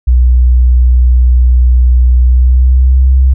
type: tone with pitch glide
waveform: sine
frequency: 61.74 to 65.26 Hz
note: B1 to C2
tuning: 0 to -4 cents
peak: -3 dBFS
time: 0.07-3.34 s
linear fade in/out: 10 ms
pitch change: +96 cents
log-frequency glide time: 2.19-3.12 s
effects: none